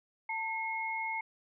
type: tone pair together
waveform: sine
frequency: 893.9 / 2162 Hz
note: A5 / C#7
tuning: +27 / -44 cents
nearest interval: octave + minor third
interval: 1529 cents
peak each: -36 / -35 dBFS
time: 0.29-1.21 s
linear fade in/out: 5 ms
effects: none